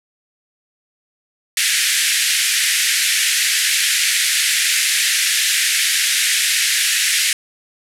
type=band-pass noise; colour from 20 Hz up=pink; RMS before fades=-17 dBFS; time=1.57-7.33 s; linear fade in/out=2 ms; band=1700 to 12000 Hz; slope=48 dB/octave; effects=none